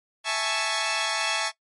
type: chord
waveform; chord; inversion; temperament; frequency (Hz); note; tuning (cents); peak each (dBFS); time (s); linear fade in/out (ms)
10% pulse; A major seventh; second; equal; 659.3 / 830.6 / 880 / 1108.7; E5 / G#5 / A5 / C#6; 0 / 0 / 0 / 0; -21 / -23 / -21 / -21; 0.24-1.52; 50
effects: noise-tail reverb RT60 0.1 s tail -19 dB re dry + MP3 48 kbps